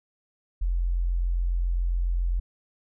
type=tone; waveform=sine; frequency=43.65 Hz; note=F1; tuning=in tune; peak=-22 dBFS; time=0.61-2.4 s; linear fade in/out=10 ms; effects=none